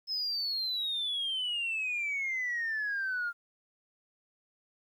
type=exponential sweep; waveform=sine; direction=down; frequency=5200 to 1390 Hz; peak=-29 dBFS; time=0.07-3.33 s; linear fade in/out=50 ms; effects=tanh soft clip ceiling -27 dBFS + 11-bit